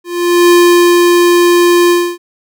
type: tone with ADSR envelope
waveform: square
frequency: 349.2 Hz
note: F4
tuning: in tune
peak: -4 dBFS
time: 0.04-2.18 s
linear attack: 450 ms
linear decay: 490 ms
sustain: -2 dB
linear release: 280 ms
effects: none